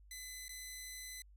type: tone with dropouts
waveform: 10% pulse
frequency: 2016 Hz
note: B6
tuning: 35 cents sharp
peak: -37 dBFS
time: 0.11-1.22 s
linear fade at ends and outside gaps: 2 ms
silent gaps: 0.482-0.492 s
effects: added 50 Hz sine -58 dBFS peak until 1.36 s